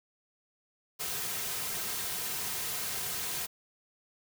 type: noise with comb filter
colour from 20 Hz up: white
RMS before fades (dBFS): -35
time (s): 0.99-3.47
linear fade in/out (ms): 20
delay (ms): 3.5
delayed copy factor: -0.5
effects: none